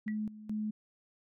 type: tone with tremolo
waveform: sine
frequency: 213.7 Hz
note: G#3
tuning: 50 cents sharp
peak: -32 dBFS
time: 0.06-0.71 s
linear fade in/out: 10 ms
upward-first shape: square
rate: 2.3 Hz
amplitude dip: 80%
type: tone with exponential decay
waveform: sine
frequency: 1945 Hz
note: B6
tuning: 27 cents flat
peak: -38 dBFS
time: 0.08-0.18 s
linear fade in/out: 0 ms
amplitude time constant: 20 ms
effects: none